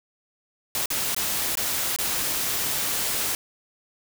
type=noise with dropouts; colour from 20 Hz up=white; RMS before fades=-26 dBFS; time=0.75-3.35 s; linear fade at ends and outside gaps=1 ms; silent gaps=0.858-0.903 / 1.147-1.164 / 1.554-1.572 / 1.962-1.987 s; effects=none